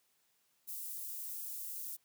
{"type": "high-pass noise", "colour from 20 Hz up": "white", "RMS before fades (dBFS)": -43, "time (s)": [0.67, 1.97], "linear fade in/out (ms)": 20, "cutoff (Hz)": 11000, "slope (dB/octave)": 12, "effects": ["white hiss -75 dBFS RMS until 2.04 s", "high-pass 80 Hz 12 dB/octave"]}